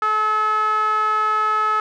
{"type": "tone with band-pass filter", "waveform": "sawtooth", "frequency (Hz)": 430, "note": "A4", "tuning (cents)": -40, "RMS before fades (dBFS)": -19, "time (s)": [0.02, 1.8], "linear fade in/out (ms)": 2, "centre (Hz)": 1300, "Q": 6.1, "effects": []}